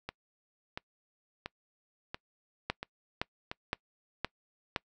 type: two click trains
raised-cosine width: 0.3 ms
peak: -21 / -14 dBFS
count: 6 / 5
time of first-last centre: 0.09-3.515 / 2.7-4.762 s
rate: 1.46 / 1.94 Hz
effects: noise-tail reverb RT60 0.1 s tail -25 dB re dry